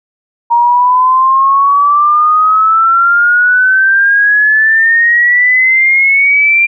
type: exponential sweep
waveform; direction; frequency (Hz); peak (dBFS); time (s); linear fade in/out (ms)
sine; up; 938 to 2385; -5; 0.5-6.67; 20
effects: none